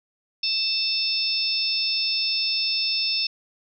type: harmonic tone with a mistuned harmonic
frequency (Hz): 880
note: A5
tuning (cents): 0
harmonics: 3 / 4 / 5 / 6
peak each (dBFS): -30 / -30 / -31 / -23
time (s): 0.43-3.27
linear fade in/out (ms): 5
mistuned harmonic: 4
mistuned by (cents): +54
effects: none